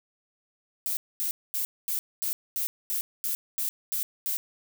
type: noise bursts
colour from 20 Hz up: violet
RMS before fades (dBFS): -29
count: 11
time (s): 0.86-4.37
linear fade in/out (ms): 0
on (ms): 110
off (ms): 230
effects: none